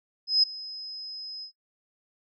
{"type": "tone with ADSR envelope", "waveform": "sine", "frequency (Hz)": 5080, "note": "D#8", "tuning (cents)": 35, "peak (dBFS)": -15, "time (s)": [0.27, 1.52], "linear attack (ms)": 160, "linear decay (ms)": 11, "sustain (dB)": -20, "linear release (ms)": 92, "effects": ["noise-tail reverb RT60 0.2 s tail -26 dB re dry"]}